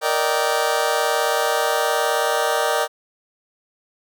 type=chord; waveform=25% pulse; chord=Eb major seventh; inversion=second; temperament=just; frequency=466.7 / 583.4 / 622.3 / 777.8 Hz; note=Bb4 / D5 / Eb5 / G5; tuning=+2 / -12 / 0 / -14 cents; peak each=-20 dBFS; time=0.01-2.88 s; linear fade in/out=50 ms; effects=none

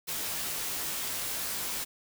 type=noise with comb filter; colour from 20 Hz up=white; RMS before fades=-34 dBFS; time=0.07-1.85 s; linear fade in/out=20 ms; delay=17 ms; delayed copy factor=-0.65; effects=none

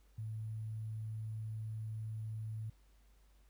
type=tone with sample-and-hold; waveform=sine; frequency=109.6 Hz; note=A2; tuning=6 cents flat; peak=-39 dBFS; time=0.18-2.7 s; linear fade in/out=5 ms; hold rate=11025 Hz; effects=added 50 Hz sine -63 dBFS peak until 3.49 s + pink hiss -74 dBFS RMS until 3.49 s

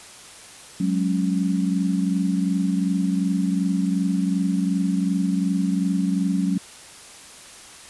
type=chord; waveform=sine; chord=F# suspended second; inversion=none; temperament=equal; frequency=185 / 207.7 / 277.2 Hz; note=F#3 / G#3 / C#4; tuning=0 / 0 / 0 cents; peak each=-21 / -26 / -25 dBFS; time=0.8-6.58 s; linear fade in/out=5 ms; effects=white hiss -43 dBFS RMS until 7.89 s + resampled to 24000 Hz

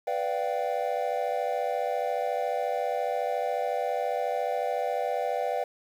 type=chord; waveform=triangle; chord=G dominant seventh; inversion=first; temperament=equal with one note detuned; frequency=493.9 / 587.3 / 698.5 / 772.8 Hz; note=B4 / D5 / F5 / G5; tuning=0 / 0 / 0 / -25 cents; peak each=-30 dBFS; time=0.07-5.64 s; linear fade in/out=5 ms; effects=9-bit

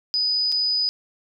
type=tone with dropouts; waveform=sine; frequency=4978 Hz; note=D#8; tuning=in tune; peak=-19 dBFS; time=0.14-0.89 s; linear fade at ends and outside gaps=0 ms; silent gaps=0.518-0.523 s; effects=none

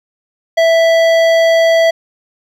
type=tone with hard clipping; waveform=sine; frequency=659.3 Hz; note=E5; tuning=in tune; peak=-9 dBFS; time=0.57-1.91 s; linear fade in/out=10 ms; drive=13 dB; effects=none

